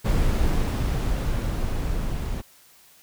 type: noise with level ramp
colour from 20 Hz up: brown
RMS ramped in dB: -20 to -28 dBFS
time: 0.04-2.42 s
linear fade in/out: 20 ms
effects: white hiss -54 dBFS RMS until 3.02 s